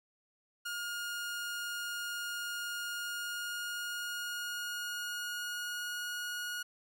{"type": "tone with pitch glide", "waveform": "sawtooth", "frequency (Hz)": [1423, 1445.4], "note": ["F6", "F#6"], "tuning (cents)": [32, -41], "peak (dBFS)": -33, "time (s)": [0.65, 6.63], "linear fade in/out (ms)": 10, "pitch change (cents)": 27, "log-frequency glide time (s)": [2.88, 6.11], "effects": []}